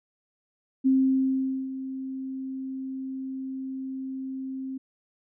sine tone with ADSR envelope, 264.5 Hz, C4, 19 cents sharp, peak -17 dBFS, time 0.84-4.78 s, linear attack 25 ms, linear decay 820 ms, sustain -14 dB, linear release 9 ms, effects none

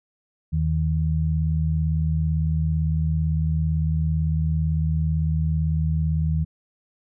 sine tone pair together, 79.9 / 157.78 Hz, D#2 / D#3, +47 / +24 cents, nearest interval octave, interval 1177 cents, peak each -22 dBFS, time 0.52-6.45 s, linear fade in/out 20 ms, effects none

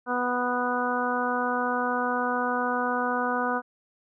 harmonic tone, 246.9 Hz, B3, in tune, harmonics 1 / 2 / 3 / 4 / 5 / 6, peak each -31 / -31 / -31 / -31 / -31 / -31 dBFS, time 0.06-3.62 s, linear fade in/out 50 ms, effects none

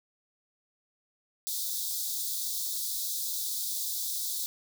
white high-pass noise, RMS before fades -33 dBFS, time 1.47-4.46 s, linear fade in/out 0 ms, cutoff 3500 Hz, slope 96 dB/octave, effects none

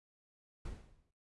brown noise with exponential decay, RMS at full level -40 dBFS, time 0.65-1.11 s, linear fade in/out 5 ms, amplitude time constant 100 ms, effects noise-tail reverb RT60 0.2 s tail -17 dB re dry + resampled to 24000 Hz

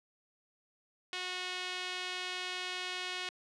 sawtooth tone with band-pass filter, 365 Hz, F#4, 24 cents flat, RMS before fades -39 dBFS, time 1.13-3.29 s, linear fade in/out 0 ms, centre 3100 Hz, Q 1.5, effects resampled to 24000 Hz

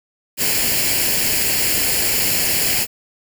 white noise with comb filter, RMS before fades -18 dBFS, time 0.37-2.87 s, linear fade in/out 50 ms, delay 0.41 ms, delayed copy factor +0.65, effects none

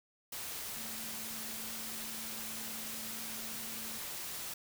sine tone in noise, 222.3 Hz, A3, 18 cents sharp, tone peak -51 dBFS, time 0.76-3.98 s, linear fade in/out 5 ms, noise white, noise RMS -42 dBFS, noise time 0.32-4.54 s, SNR -12 dB, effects none

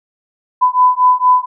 sine beating tone pair, 1000 / 1004.3 Hz, B5 / B5, +21 / +29 cents, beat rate 4.3 Hz, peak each -11 dBFS, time 0.61-1.46 s, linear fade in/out 20 ms, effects none

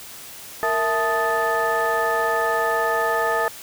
sine tone cluster, 461.3 / 659 / 873 / 1245 / 1756 Hz, A#4 / E5 / A5 / D#6 / A6, -18 / -1 / -14 / +1 / -4 cents, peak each -24 dBFS, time 0.63-3.48 s, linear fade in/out 0 ms, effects tanh soft clip ceiling -12 dBFS + white hiss -39 dBFS RMS until 3.62 s

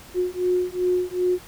sine beating tone pair, 360.5 / 363.1 Hz, F#4 / F#4, -45 / -33 cents, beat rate 2.6 Hz, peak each -23 dBFS, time 0.14-1.39 s, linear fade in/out 50 ms, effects pink hiss -45 dBFS RMS until 1.47 s

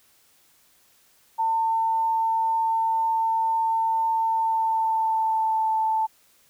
sine tone with pitch glide, 899 to 881.5 Hz, A5 to A5, +37 to +3 cents, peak -20 dBFS, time 1.38-6.07 s, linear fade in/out 20 ms, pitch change -34 cents, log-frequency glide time 4.26-5.7 s, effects white hiss -60 dBFS RMS until 6.49 s

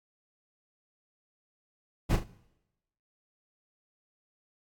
brown noise with echo, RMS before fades -24 dBFS, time 2.09-2.17 s, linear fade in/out 20 ms, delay 38 ms, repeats 2, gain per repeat -9 dB, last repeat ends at 2.246 s, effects noise-tail reverb RT60 0.9 s tail -20 dB re dry + AAC 64 kbps

